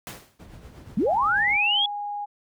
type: noise with exponential decay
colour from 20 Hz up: pink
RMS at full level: -33 dBFS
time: 0.07-0.42 s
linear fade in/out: 1 ms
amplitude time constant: 75 ms
type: noise with tremolo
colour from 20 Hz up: brown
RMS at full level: -38 dBFS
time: 0.39-1.57 s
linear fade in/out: 10 ms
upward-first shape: triangle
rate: 8.3 Hz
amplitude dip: 50%
type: linear sweep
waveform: sine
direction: up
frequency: 163 to 3400 Hz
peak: -19 dBFS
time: 0.97-1.86 s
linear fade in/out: 5 ms
type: tone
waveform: sine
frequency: 822 Hz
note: G#5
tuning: 18 cents flat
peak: -28 dBFS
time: 1.06-2.26 s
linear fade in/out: 20 ms
effects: high-pass 60 Hz 12 dB/octave